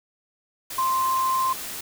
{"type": "tone in noise", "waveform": "sine", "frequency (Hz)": 1046.5, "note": "C6", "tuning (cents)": 0, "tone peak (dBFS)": -20, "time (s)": [0.78, 1.53], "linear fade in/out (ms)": 5, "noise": "white", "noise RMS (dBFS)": -34, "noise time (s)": [0.7, 1.81], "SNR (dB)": 11, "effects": []}